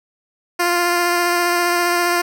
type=tone with vibrato; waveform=10% pulse; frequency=349.2 Hz; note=F4; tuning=in tune; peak=-7 dBFS; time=0.59-2.22 s; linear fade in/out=10 ms; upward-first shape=sine; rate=15 Hz; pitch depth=13 cents each way; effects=none